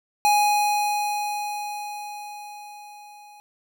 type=tone with level ramp; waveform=square; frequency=830.6 Hz; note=G#5; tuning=in tune; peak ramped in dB=-16 to -46 dBFS; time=0.25-3.4 s; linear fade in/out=0 ms; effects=none